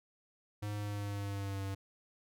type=tone with pitch glide; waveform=square; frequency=104 to 97.6 Hz; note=G#2 to G2; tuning=+3 to -7 cents; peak=-37 dBFS; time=0.62-1.75 s; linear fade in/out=10 ms; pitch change=-110 cents; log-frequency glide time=0.76-1.63 s; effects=none